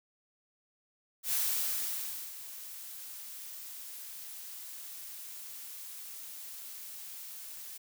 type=noise with ADSR envelope; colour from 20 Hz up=blue; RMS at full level=-30 dBFS; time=1.23-7.78 s; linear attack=93 ms; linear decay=990 ms; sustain=-15 dB; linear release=12 ms; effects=none